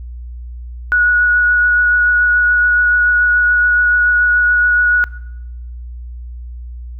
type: tone with vibrato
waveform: sine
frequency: 1461 Hz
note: F#6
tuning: 22 cents flat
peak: -9 dBFS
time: 0.92-5.04 s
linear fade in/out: 0 ms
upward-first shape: triangle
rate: 7 Hz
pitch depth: 12 cents each way
effects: noise-tail reverb RT60 0.9 s tail -22 dB re dry + added 60 Hz sine -26 dBFS peak until 6.99 s